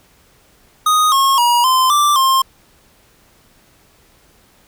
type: tone with pitch steps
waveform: square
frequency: 1244 / 1085 / 957 / 1035 / 1175 / 1060 Hz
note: D#6 / C#6 / A#5 / C6 / D6 / C6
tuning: -1 / -37 / +45 / -19 / +1 / +22 cents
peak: -11 dBFS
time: 0.86-2.42 s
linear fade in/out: 5 ms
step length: 260 ms
effects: pink hiss -52 dBFS RMS until 4.67 s